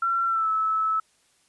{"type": "tone with pitch glide", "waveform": "sine", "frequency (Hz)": [1359, 1303.6], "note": ["F6", "E6"], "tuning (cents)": [-48, -20], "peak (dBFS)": -21, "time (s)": [0.02, 1], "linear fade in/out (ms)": 5, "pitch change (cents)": -72, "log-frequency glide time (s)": [0.27, 0.49], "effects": ["white hiss -64 dBFS RMS until 1.48 s", "resampled to 24000 Hz"]}